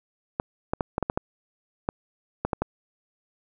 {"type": "clicks", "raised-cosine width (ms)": 1, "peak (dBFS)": -10, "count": 11, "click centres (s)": [0.399, 0.735, 0.808, 0.981, 1.027, 1.099, 1.175, 1.889, 2.45, 2.532, 2.62], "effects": []}